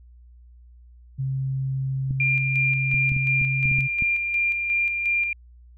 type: tone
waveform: sine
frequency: 133.7 Hz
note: C3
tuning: 38 cents sharp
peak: -23 dBFS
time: 1.18-3.88 s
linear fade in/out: 20 ms
type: clicks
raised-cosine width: 5 ms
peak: -19 dBFS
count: 9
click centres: 2.109 / 2.943 / 3.119 / 3.165 / 3.415 / 3.656 / 3.715 / 3.787 / 4.023 s
type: tone with tremolo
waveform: sine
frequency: 2392 Hz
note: D7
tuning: 31 cents sharp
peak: -19 dBFS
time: 2.2-5.33 s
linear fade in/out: 2 ms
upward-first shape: square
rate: 2.8 Hz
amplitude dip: 40%
effects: added 60 Hz sine -46 dBFS peak until 5.77 s